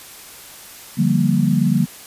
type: chord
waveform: sine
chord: G minor seventh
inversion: second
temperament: equal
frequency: 146.83 / 174.61 / 196 / 233.1 Hz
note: D3 / F3 / G3 / Bb3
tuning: 0 / 0 / 0 / 0 cents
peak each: -19 dBFS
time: 0.97-1.86 s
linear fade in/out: 20 ms
effects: white hiss -39 dBFS RMS until 2.06 s + resampled to 32000 Hz